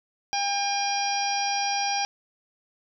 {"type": "harmonic tone", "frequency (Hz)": 804, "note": "G5", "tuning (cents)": 44, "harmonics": [1, 2, 3, 4, 5, 6, 7], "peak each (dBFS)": [-26, -37, -33, -36, -42, -33, -31], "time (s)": [0.33, 2.05], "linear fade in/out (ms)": 0, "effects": []}